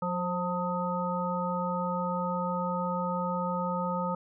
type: harmonic tone with a mistuned harmonic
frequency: 179.4 Hz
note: F3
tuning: 47 cents sharp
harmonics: 1 / 3 / 5 / 7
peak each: -32 / -34 / -34 / -34 dBFS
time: 0.02-4.15 s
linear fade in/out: 5 ms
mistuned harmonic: 3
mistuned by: -33 cents
effects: none